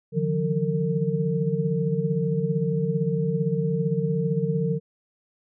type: tone cluster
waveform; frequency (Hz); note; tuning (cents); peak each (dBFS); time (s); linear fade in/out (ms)
sine; 146.4 / 161.9 / 179.5 / 455; D3 / E3 / F3 / A#4; -5 / -31 / +48 / -42; -27; 0.12-4.8; 50
effects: none